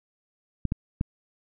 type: clicks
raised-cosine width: 5 ms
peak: -13 dBFS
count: 3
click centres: 0.653 / 0.721 / 1.011 s
effects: none